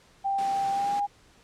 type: tone with pitch glide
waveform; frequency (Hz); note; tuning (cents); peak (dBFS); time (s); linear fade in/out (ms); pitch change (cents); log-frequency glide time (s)
sine; 787 to 811.5; G5 to G#5; +7 to -40; -24; 0.24-1.07; 20; +53; 0.7-0.95
type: high-pass noise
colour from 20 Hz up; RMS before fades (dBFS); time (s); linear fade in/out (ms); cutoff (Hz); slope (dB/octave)
pink; -42; 0.38-1; 5; 130; 96
effects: pink hiss -58 dBFS RMS until 1.43 s + low-pass 8000 Hz 12 dB/octave